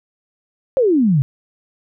sine exponential sweep, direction down, 557 to 128.4 Hz, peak -11 dBFS, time 0.77-1.22 s, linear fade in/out 0 ms, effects none

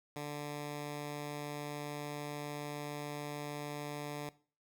10% pulse tone, 146.83 Hz, D3, in tune, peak -31 dBFS, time 0.16-4.29 s, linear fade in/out 2 ms, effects noise-tail reverb RT60 0.4 s tail -19 dB re dry

